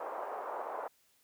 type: band-pass noise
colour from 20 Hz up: white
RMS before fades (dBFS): -40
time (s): 0-0.88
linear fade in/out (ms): 5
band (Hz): 480 to 1000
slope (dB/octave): 24
effects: white hiss -70 dBFS RMS until 1.23 s